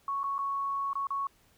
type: tone with dropouts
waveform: sine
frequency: 1108.7 Hz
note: C#6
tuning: in tune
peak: -29 dBFS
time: 0.08-1.27 s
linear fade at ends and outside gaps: 2 ms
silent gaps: 0.233-0.24 / 0.382-0.389 / 0.932-0.954 / 1.07-1.105 s
effects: pink hiss -65 dBFS RMS until 1.57 s